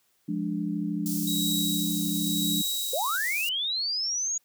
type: chord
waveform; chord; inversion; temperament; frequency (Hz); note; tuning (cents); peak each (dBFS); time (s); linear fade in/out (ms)
sine; D diminished; first; equal; 174.61 / 207.7 / 293.7; F3 / Ab3 / D4; 0 / 0 / 0; -31; 0.28-2.62; 10
type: high-pass noise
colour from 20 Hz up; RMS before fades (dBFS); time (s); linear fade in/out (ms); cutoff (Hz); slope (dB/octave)
white; -34; 1.06-3.49; 0; 5000; 24
type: tone with tremolo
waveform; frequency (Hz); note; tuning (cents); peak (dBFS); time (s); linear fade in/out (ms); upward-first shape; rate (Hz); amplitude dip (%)
sawtooth; 3836; A#7; +49; -24; 1.27-3.17; 5; sine; 0.97; 60
type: linear sweep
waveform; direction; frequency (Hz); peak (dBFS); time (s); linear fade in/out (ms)
sine; up; 472.5 to 6790; -26; 2.93-4.38; 5
effects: white hiss -69 dBFS RMS until 4.44 s + high-pass 80 Hz 12 dB/octave